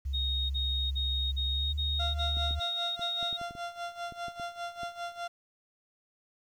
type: tone with pitch glide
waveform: sine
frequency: 68 to 73.73 Hz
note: C#2 to D2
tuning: -33 to +7 cents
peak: -30 dBFS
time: 0.05-2.6 s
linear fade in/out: 10 ms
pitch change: +140 cents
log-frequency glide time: 1.46-1.72 s
type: tone bursts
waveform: sine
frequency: 3729 Hz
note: A#7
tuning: in tune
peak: -30 dBFS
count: 8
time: 0.13-3.377 s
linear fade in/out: 20 ms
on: 370 ms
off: 41 ms
type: tone with tremolo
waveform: 30% pulse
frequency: 692 Hz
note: F5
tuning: 16 cents flat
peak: -31 dBFS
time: 1.99-5.28 s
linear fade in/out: 10 ms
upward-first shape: sine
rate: 5 Hz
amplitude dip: 80%
type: clicks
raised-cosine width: 3 ms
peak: -34 dBFS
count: 12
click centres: 2.37 / 2.509 / 2.994 / 3.228 / 3.328 / 3.414 / 3.509 / 3.552 / 4.123 / 4.283 / 4.398 / 4.833 s
effects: low-pass 6000 Hz 12 dB/octave + 10-bit